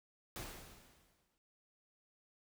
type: noise with exponential decay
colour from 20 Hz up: pink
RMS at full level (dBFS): -44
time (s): 0.36-1.38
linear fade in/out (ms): 0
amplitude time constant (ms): 220
effects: none